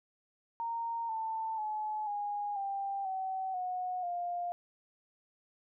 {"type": "tone with pitch steps", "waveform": "sine", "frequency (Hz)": [925, 889.4, 855.1, 822.2, 790.5, 760.1, 730.8, 702.6], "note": ["A#5", "A5", "A5", "G#5", "G5", "F#5", "F#5", "F5"], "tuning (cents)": [-14, 18, -50, -18, 14, 46, -22, 10], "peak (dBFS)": -33, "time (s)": [0.6, 4.52], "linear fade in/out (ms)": 0, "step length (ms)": 490, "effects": []}